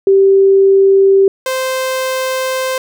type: tone pair in turn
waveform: sine / sawtooth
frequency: 389.8 / 520.3 Hz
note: G4 / C5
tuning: -10 / -10 cents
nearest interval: perfect fourth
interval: 500 cents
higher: second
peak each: -5 / -11 dBFS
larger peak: first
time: 0.07-1.28 / 1.46-2.78 s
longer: second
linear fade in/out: 2 ms
effects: none